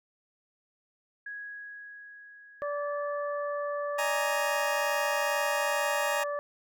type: tone with exponential decay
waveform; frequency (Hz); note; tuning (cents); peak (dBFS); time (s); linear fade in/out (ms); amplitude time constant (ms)
sine; 1661; G#6; 0; -36; 1.26-4.85; 5; 780
type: harmonic tone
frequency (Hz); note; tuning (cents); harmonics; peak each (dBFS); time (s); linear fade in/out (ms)
580; D5; -22; 1 / 2 / 3; -31 / -36 / -42; 2.62-6.39; 0
type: chord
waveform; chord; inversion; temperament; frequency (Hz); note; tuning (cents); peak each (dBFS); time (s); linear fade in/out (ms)
20% pulse; D# suspended fourth; none; just; 622.3 / 829.7 / 933.4; D#5 / G#5 / A#5; 0 / -2 / +2; -31 / -28 / -28; 3.98-6.24; 10
effects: none